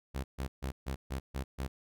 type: tone bursts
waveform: sawtooth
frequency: 66.7 Hz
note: C2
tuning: 34 cents sharp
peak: -30 dBFS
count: 7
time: 0.14-1.68 s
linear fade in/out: 20 ms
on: 100 ms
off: 140 ms
effects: none

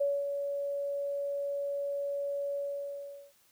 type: tone with ADSR envelope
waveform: sine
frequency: 565 Hz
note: C#5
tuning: 33 cents sharp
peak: -25 dBFS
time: 0-3.33 s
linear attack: 11 ms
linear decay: 230 ms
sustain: -6 dB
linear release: 770 ms
effects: white hiss -66 dBFS RMS until 3.51 s

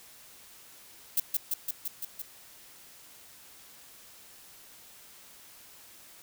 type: noise with echo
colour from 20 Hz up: violet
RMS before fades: -25 dBFS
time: 1.17-1.2 s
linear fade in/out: 5 ms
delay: 170 ms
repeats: 6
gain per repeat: -2 dB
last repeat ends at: 2.22 s
effects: white hiss -53 dBFS RMS until 6.22 s

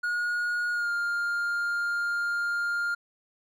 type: tone with pitch glide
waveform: triangle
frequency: 1441 to 1404.8 Hz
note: F#6 to F6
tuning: -46 to +10 cents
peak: -24 dBFS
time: 0.03-2.95 s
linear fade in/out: 10 ms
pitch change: -44 cents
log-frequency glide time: 0.72-0.91 s
effects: none

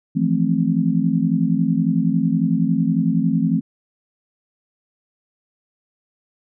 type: chord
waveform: sine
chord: F major seventh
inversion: third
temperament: just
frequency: 163.7 / 174.61 / 218.3 / 261.9 Hz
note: E3 / F3 / A3 / C4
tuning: -12 / 0 / -13 / +2 cents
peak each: -21 dBFS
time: 0.15-3.61 s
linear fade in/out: 20 ms
effects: none

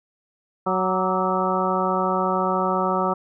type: harmonic tone with a mistuned harmonic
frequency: 186.1 Hz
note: F#3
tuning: 10 cents sharp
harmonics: 1 / 2 / 3 / 4 / 5 / 6 / 7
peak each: -27 / -27 / -27 / -27 / -27 / -27 / -27 dBFS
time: 0.66-3.14 s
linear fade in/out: 10 ms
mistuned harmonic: 6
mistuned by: +73 cents
effects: none

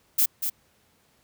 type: noise with echo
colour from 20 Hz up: violet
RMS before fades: -20 dBFS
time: 0.18-0.26 s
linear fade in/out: 10 ms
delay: 240 ms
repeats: 1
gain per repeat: -7 dB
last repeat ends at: 0.5 s
effects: pink hiss -64 dBFS RMS until 1.23 s + high-pass 60 Hz 12 dB/octave

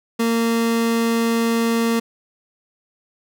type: tone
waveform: 30% pulse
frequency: 230 Hz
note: A#3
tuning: 23 cents flat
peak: -14 dBFS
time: 0.19-2 s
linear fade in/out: 10 ms
effects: none

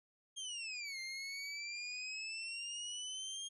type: exponential two-way sweep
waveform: 25% pulse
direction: down then up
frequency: 3242 to 2093 to 3242 Hz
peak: -38 dBFS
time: 0.36-3.49 s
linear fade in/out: 20 ms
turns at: 1 s
effects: resampled to 24000 Hz

